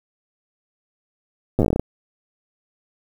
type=slowing click train; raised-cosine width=2 ms; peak=-5 dBFS; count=12; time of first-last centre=1.59-1.796 s; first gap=8 ms; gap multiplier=1.16; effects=7-bit